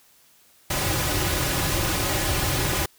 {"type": "noise with comb filter", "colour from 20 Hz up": "pink", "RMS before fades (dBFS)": -24, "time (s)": [0.7, 2.86], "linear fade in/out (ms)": 5, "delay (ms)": 4.4, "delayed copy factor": -0.65, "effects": ["white hiss -57 dBFS RMS until 2.98 s"]}